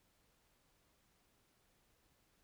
silence, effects pink hiss -75 dBFS RMS until 2.43 s

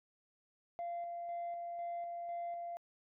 sine tone with tremolo, 690 Hz, F5, 21 cents flat, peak -36 dBFS, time 0.79-2.77 s, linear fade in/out 0 ms, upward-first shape square, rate 2 Hz, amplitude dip 30%, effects tanh soft clip ceiling -36 dBFS

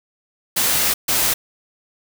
white noise bursts at uneven times, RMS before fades -18 dBFS, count 2, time 0.56-0.94 / 1.08-1.34 s, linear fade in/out 10 ms, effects none

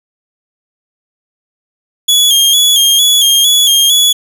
sawtooth tone with vibrato, 3306 Hz, G#7, 9 cents flat, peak -3 dBFS, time 2.08-4.13 s, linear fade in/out 10 ms, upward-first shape square, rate 2.2 Hz, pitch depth 46 cents each way, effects none

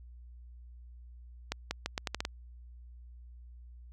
accelerating click train, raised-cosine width 0.2 ms, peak -15 dBFS, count 8, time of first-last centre 1.52-2.251 s, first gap 190 ms, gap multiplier 0.79, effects added 60 Hz sine -48 dBFS peak until 3.92 s

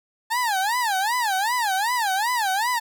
30% pulse tone with vibrato, 868 Hz, A5, 24 cents flat, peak -18 dBFS, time 0.3-2.8 s, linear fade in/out 20 ms, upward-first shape sine, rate 2.6 Hz, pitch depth 250 cents each way, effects none

